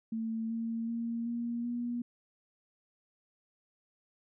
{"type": "tone with pitch steps", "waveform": "sine", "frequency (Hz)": [224.4, 228.2, 232, 236, 240], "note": ["A3", "A#3", "A#3", "A#3", "B3"], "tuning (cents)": [34, -37, -8, 22, -49], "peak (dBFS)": -32, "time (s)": [0.12, 2.02], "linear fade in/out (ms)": 5, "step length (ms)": 380, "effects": []}